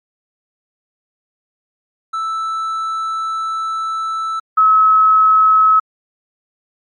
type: tone pair in turn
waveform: triangle / sine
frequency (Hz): 1318.5 / 1288.4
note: E6 / E6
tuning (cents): 0 / -40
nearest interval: unison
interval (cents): 40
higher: first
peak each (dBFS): -16 / -7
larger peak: second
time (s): 2.13-4.4 / 4.57-5.8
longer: first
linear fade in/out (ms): 10
effects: MP3 48 kbps